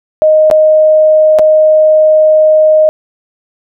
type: tone with dropouts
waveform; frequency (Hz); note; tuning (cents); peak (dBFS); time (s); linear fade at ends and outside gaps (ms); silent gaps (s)
sine; 621; D#5; -3; -3; 0.22-2.89; 0; 0.501-0.512 / 1.387-1.393
effects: none